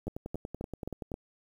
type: two click trains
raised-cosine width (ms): 2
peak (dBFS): -24 / -22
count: 12 / 5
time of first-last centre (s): 0.07-1.118 / 0.08-1.141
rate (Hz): 10.5 / 3.77
effects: 9-bit